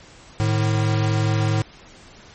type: tone pair together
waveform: square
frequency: 108 / 152.74 Hz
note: A2 / D#3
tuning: -32 / -32 cents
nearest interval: tritone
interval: 600 cents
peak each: -19 / -25 dBFS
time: 0.4-1.62 s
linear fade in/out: 0 ms
effects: pink hiss -46 dBFS RMS until 2.34 s + MP3 32 kbps